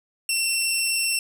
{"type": "tone with vibrato", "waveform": "15% pulse", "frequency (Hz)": 2708, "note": "E7", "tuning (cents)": 46, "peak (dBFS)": -14, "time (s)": [0.29, 1.19], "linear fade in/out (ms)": 2, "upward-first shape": "square", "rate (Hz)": 20, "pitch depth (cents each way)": 14, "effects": ["9-bit"]}